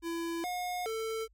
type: tone with pitch steps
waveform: square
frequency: 335.2 / 720 / 445.2 Hz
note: E4 / F#5 / A4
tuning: +29 / -47 / +20 cents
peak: -34 dBFS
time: 0.02-1.28 s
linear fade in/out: 50 ms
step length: 420 ms
effects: added 50 Hz sine -62 dBFS peak until 1.33 s